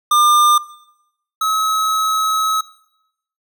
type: tone pair in turn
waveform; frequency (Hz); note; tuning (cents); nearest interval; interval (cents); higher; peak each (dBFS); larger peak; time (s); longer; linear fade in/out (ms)
square; 1200 / 1283.5; D6 / E6; +37 / -47; minor second; 116; second; -11 / -16; first; 0.11-0.58 / 1.41-2.61; second; 5
effects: noise-tail reverb RT60 0.8 s tail -18 dB re dry